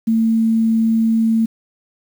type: tone with quantisation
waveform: sine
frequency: 224.7 Hz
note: A3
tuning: 37 cents sharp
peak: -12 dBFS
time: 0.07-1.46 s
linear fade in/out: 10 ms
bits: 7
effects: none